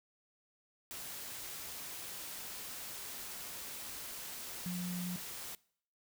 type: tone in noise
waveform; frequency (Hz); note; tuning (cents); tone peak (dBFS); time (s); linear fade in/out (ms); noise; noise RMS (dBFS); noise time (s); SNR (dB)
sine; 178.7; F3; +40; -36; 4.66-5.16; 0; white; -45; 0.91-5.55; +6
effects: noise-tail reverb RT60 0.6 s tail -23 dB re dry